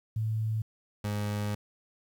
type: tone pair in turn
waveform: sine / 30% pulse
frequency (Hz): 110 / 103.83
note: A2 / G#2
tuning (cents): 0 / 0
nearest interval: minor second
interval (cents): 100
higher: first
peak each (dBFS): -27 / -27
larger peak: neither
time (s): 0.16-0.62 / 1.04-1.55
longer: second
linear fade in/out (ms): 5
effects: 10-bit